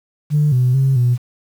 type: tone with pitch steps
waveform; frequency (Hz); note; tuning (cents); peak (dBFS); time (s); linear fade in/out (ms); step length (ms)
sine; 149.1 / 125.8 / 134.5 / 122.5; D3 / B2 / C3 / B2; +27 / +32 / +48 / -14; -10; 0.3-1.18; 50; 220
effects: tanh soft clip ceiling -7 dBFS + 7-bit